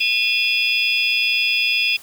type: tone cluster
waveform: sine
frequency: 2463 / 2680 / 3309 / 3431 / 4992 Hz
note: D#7 / E7 / G#7 / A7 / D#8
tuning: -18 / +28 / -7 / -44 / +5 cents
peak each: -21 / -20 / -26 / -24 / -25 dBFS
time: 0-1.97 s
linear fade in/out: 10 ms
effects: white hiss -43 dBFS RMS until 2.02 s